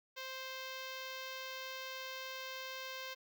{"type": "tone with notch filter", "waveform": "5% pulse", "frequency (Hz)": 523.3, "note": "C5", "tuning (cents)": 0, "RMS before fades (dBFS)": -45, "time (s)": [0.16, 3.15], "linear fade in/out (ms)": 20, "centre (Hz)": 8800, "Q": 0.56, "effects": []}